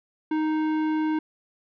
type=tone with tanh clipping; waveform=sine; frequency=311.1 Hz; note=D#4; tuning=in tune; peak=-24 dBFS; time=0.31-1.19 s; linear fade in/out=5 ms; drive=14 dB; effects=none